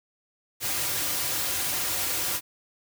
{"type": "noise with comb filter", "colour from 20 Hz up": "white", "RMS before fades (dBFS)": -28, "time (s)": [0.6, 2.41], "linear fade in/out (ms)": 50, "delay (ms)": 4.6, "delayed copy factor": -0.6, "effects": []}